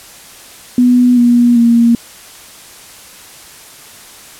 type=tone with pitch steps; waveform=sine; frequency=246.9 / 240.4 / 234.1 Hz; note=B3 / B3 / A#3; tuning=0 / -46 / +8 cents; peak=-5 dBFS; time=0.78-1.95 s; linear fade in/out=2 ms; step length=390 ms; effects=white hiss -36 dBFS RMS until 4.39 s + low-pass 12000 Hz 12 dB/octave